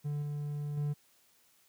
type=tone with level steps; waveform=triangle; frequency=146.6 Hz; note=D3; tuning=3 cents flat; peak=-30 / -32 / -28 dBFS; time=0.04-0.94 s; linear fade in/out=20 ms; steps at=0.22 / 0.77 s; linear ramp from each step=5 ms; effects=white hiss -67 dBFS RMS until 1.68 s + high-pass 60 Hz 12 dB/octave